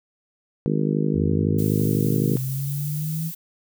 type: harmonic tone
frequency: 51.91 Hz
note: G#1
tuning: in tune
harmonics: 3 / 4 / 5 / 6 / 7 / 8 / 9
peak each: -23 / -25 / -27 / -29 / -30 / -31 / -32 dBFS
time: 0.66-2.37 s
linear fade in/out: 0 ms
type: linear sweep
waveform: sine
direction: up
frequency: 82.41 to 164.1 Hz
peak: -24 dBFS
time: 1.13-3.32 s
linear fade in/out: 50 ms
type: noise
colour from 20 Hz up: violet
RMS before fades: -35 dBFS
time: 1.58-3.35 s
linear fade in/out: 10 ms
effects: none